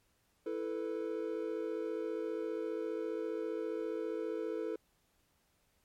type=chord; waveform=triangle; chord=E suspended fourth; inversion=none; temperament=just; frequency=329.6 / 439.5 / 494.4 Hz; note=E4 / A4 / B4; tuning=0 / -2 / +2 cents; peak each=-38 / -36 / -39 dBFS; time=0.46-4.76 s; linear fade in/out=5 ms; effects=pink hiss -74 dBFS RMS until 5.84 s + MP3 64 kbps